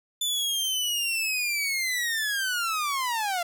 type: linear sweep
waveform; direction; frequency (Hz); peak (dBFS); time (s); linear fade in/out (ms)
sawtooth; down; 3520 to 676; -22; 0.21-3.43; 5
effects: none